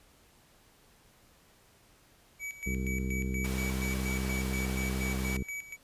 square tone with tremolo, 2279 Hz, C#7, 47 cents sharp, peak -36 dBFS, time 2.39-5.77 s, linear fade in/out 50 ms, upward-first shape square, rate 4.2 Hz, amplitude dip 75%
harmonic tone, 64.8 Hz, C2, 16 cents flat, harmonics 1 / 2 / 3 / 4 / 5 / 6 / 7, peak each -33 / -39 / -35 / -45 / -45 / -45 / -47 dBFS, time 2.66-5.43 s, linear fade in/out 5 ms
pink high-pass noise, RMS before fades -42 dBFS, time 3.44-5.37 s, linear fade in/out 5 ms, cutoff 390 Hz, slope 96 dB/octave
effects pink hiss -62 dBFS RMS until 5.83 s + resampled to 32000 Hz

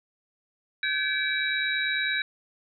sine tone cluster, 1546 / 1695 / 2309 / 3860 Hz, G6 / G#6 / D7 / B7, -24 / +35 / -30 / -40 cents, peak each -30 dBFS, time 0.83-2.22 s, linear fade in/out 2 ms, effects none

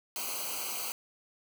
white noise with comb filter, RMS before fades -36 dBFS, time 0.16-0.92 s, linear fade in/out 0 ms, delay 0.56 ms, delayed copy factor -1, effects none

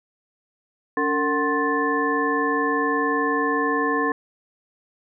sine tone cluster, 284.9 / 453.5 / 746 / 1059 / 1755 Hz, C#4 / A#4 / F#5 / C6 / A6, +48 / -48 / +14 / +21 / -5 cents, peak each -25 / -25 / -32 / -24 / -26 dBFS, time 0.97-4.12 s, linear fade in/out 2 ms, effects none

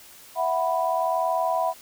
sine chord, E suspended second, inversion none, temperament equal, 659.3 / 740 / 987.8 Hz, E5 / F#5 / B5, 0 / 0 / 0 cents, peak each -25 / -26 / -26 dBFS, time 0.35-1.74 s, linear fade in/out 50 ms, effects white hiss -48 dBFS RMS until 1.81 s

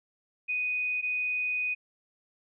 sine tone pair in turn, 2489 / 2489 Hz, D#7 / D#7, 0 / 0 cents, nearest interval unison, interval 0 cents, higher neither, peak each -27 dBFS, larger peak neither, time 0.48-1.02 / 1.02-1.75 s, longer second, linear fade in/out 20 ms, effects none

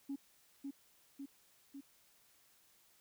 sine tone with echo, 277.2 Hz, C#4, in tune, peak -37 dBFS, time 0.09-0.16 s, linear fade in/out 10 ms, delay 550 ms, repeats 3, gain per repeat -3 dB, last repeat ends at 1.81 s, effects tanh soft clip ceiling -35 dBFS + white hiss -69 dBFS RMS until 3 s

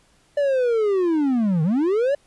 triangle linear two-way sweep, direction down then up, 587.3 to 150 to 587.3 Hz, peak -15 dBFS, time 0.37-2.15 s, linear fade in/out 5 ms, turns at 1.63 s, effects pink hiss -59 dBFS RMS until 2.26 s + resampled to 24000 Hz

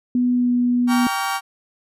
sine tone with pitch glide, 246.9 to 244.6 Hz, B3 to B3, 0 to -16 cents, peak -15 dBFS, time 0.15-1.07 s, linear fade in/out 2 ms, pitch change -16 cents, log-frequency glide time 0.33-0.5 s
35% pulse chord, G half-diminished seventh, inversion none, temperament equal with one note detuned, 784 / 932.3 / 1136.6 / 1396.9 Hz, G5 / Bb5 / Db6 / F6, 0 / 0 / +43 / 0 cents, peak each -23 / -27 / -24 / -27 dBFS, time 0.87-1.41 s, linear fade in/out 50 ms
effects resampled to 32000 Hz

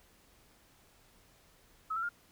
sine tone with pitch steps, 1286 / 1346.8 / 1410.5 Hz, E6 / E6 / F6, -43 / +37 / +17 cents, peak -32 dBFS, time 1.9-2.092 s, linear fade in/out 10 ms, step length 64 ms, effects pink hiss -64 dBFS RMS until 2.31 s

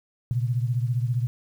sine beating tone pair, 118.8 / 133.8 Hz, A#2 / C3, +33 / +39 cents, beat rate 15 Hz, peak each -23 / -28 dBFS, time 0.31-1.27 s, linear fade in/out 0 ms, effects 9-bit

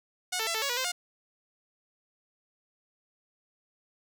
5% pulse tone with pitch steps, 729 / 443.6 / 671 / 440.9 / 558 / 485.1 / 518 / 713 Hz, F#5 / A4 / E5 / A4 / C#5 / B4 / C5 / F5, -26 / +14 / +31 / +4 / +11 / -31 / -17 / +36 cents, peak -17 dBFS, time 0.32-0.92 s, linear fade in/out 10 ms, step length 75 ms, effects none

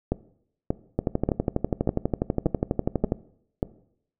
two click trains, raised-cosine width 2 ms, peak -9 / -9 dBFS, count 27 / 7, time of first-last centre 0.99-3.121 / 0.12-3.629 s, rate 12.2 / 1.71 Hz, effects noise-tail reverb RT60 0.7 s tail -19 dB re dry

